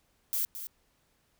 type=noise with echo; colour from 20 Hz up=violet; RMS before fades=-30 dBFS; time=0.33-0.45 s; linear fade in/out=0 ms; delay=220 ms; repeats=1; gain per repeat=-10 dB; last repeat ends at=0.67 s; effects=pink hiss -71 dBFS RMS until 1.39 s